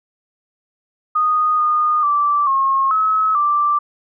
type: tone with pitch steps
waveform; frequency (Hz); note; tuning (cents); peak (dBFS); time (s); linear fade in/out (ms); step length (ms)
sine; 1238 / 1225 / 1166 / 1081 / 1286 / 1175; D#6 / D#6 / D6 / C#6 / E6 / D6; -9 / -27 / -13 / -44 / -43 / +1; -13; 1.15-3.79; 10; 440
effects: none